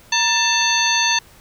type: harmonic tone with a mistuned harmonic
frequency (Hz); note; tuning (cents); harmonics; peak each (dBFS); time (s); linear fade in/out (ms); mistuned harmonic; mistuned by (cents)
888; A5; +16; 1 / 2 / 3 / 4 / 5 / 7; -22 / -22 / -22 / -22 / -22 / -22; 0.12-1.19; 5; 1; +98
effects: pink hiss -48 dBFS RMS until 1.4 s